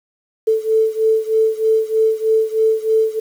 sine beating tone pair, 440 / 443.2 Hz, A4 / A4, 0 / +13 cents, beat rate 3.2 Hz, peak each -15 / -17 dBFS, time 0.47-3.2 s, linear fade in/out 10 ms, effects 7-bit

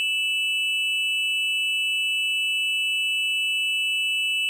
triangle tone pair together, 2637 / 2953 Hz, E7 / F#7, 0 / -4 cents, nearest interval major second, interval 196 cents, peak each -22 / -24 dBFS, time 0-4.49 s, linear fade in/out 0 ms, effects none

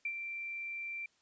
sine tone with ADSR envelope, 2353 Hz, D7, 3 cents sharp, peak -32 dBFS, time 0.05-1.06 s, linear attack 4 ms, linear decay 67 ms, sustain -6 dB, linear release 3 ms, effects white hiss -72 dBFS RMS until 1.21 s + resampled to 16000 Hz

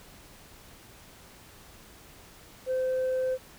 sine tone, 516 Hz, C5, 24 cents flat, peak -23 dBFS, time 2.66-3.38 s, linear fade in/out 50 ms, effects tanh soft clip ceiling -24 dBFS + pink hiss -52 dBFS RMS until 3.58 s

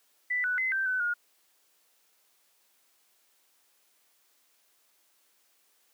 sine tone with pitch steps, 1984 / 1484 / 2047 / 1562 / 1510 / 1431 Hz, B6 / F#6 / C7 / G6 / F#6 / F6, +7 / +5 / -38 / -7 / +35 / +42 cents, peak -26 dBFS, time 0.3-1.14 s, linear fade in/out 10 ms, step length 140 ms, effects white hiss -68 dBFS RMS until 5.93 s + high-pass 300 Hz 12 dB/octave

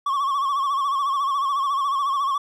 triangle tone with vibrato, 1108.7 Hz, C#6, in tune, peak -18 dBFS, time 0.06-2.38 s, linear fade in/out 5 ms, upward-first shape sine, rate 14 Hz, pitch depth 75 cents each way, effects none

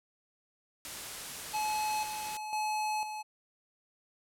white noise, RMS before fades -41 dBFS, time 0.85-2.37 s, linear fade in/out 0 ms
square tone with tremolo, 855 Hz, A5, 50 cents flat, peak -31 dBFS, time 1.53-3.23 s, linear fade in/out 20 ms, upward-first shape square, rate 1 Hz, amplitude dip 55%
effects low-pass 12000 Hz 12 dB/octave

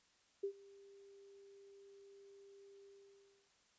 sine tone with ADSR envelope, 396.9 Hz, G4, 22 cents sharp, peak -35 dBFS, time 0.43-3.5 s, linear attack 10 ms, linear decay 82 ms, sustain -23 dB, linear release 640 ms, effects white hiss -73 dBFS RMS until 3.78 s + resampled to 16000 Hz

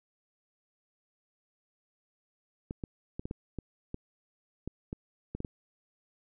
clicks, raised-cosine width 3 ms, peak -23 dBFS, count 12, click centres 2.709 / 2.838 / 3.195 / 3.255 / 3.311 / 3.587 / 3.944 / 4.676 / 4.929 / 5.35 / 5.404 / 5.448 s, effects none

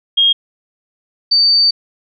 sine tone pair in turn, 3248 / 4593 Hz, G#7 / D8, -39 / -39 cents, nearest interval tritone, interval 600 cents, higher second, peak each -8 dBFS, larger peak neither, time 0.17-0.33 / 1.31-1.71 s, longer second, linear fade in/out 10 ms, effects none

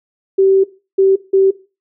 sine tone bursts at uneven times, 386.1 Hz, G4, 26 cents flat, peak -7 dBFS, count 3, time 0.38-0.64 / 0.98-1.16 / 1.33-1.51 s, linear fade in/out 10 ms, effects noise-tail reverb RT60 0.3 s tail -17 dB re dry

